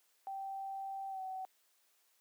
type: tone with pitch glide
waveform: sine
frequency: 779 to 756.4 Hz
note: G5 to F#5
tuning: -11 to +38 cents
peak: -39 dBFS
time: 0.27-1.45 s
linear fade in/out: 0 ms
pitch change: -51 cents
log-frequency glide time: 1.09-1.21 s
effects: white hiss -73 dBFS RMS until 2.2 s + high-pass 400 Hz 12 dB/octave